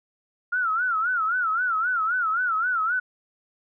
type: tone with vibrato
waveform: sine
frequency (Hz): 1386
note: F6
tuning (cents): -14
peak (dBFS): -21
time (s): 0.52-3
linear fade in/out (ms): 10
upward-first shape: sine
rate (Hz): 3.8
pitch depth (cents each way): 150
effects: none